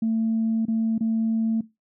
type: tone with dropouts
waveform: sine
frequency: 224 Hz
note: A3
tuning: 31 cents sharp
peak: -19 dBFS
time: 0.02-1.61 s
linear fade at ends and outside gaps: 5 ms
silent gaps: 0.654-0.682 / 0.981-1.007 s
effects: noise-tail reverb RT60 0.2 s tail -18 dB re dry + tanh soft clip ceiling -16 dBFS